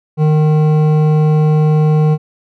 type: tone with hard clipping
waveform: sine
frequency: 153.6 Hz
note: D#3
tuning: 22 cents flat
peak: -10 dBFS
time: 0.17-2.18 s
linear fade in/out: 50 ms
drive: 11 dB
effects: none